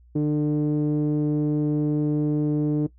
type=tone with low-pass filter; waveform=sawtooth; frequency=149.6 Hz; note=D3; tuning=32 cents sharp; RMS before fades=-22 dBFS; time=0.15-2.87 s; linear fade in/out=10 ms; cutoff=360 Hz; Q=6; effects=noise-tail reverb RT60 0.1 s tail -18 dB re dry + added 60 Hz sine -50 dBFS peak until 2.98 s